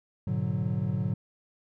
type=chord; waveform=triangle; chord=G# half-diminished seventh; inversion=none; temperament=equal with one note detuned; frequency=103.83 / 121.49 / 146.83 / 185 Hz; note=G#2 / B2 / D3 / F#3; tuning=0 / -28 / 0 / 0 cents; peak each=-30 dBFS; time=0.27-1.14 s; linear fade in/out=5 ms; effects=none